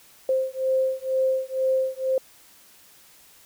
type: beating tone pair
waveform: sine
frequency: 523.3 / 525.4 Hz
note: C5 / C5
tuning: 0 / +7 cents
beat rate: 2.1 Hz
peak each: -24 dBFS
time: 0.29-2.18 s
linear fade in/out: 2 ms
effects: white hiss -53 dBFS RMS until 3.45 s